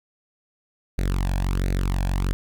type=tone with flanger; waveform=sawtooth; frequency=46.25 Hz; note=F#1; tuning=in tune; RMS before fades=-23 dBFS; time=0.98-2.33 s; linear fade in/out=0 ms; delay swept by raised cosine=0.47 to 1.22 ms; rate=1.4 Hz; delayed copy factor=+0.75; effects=none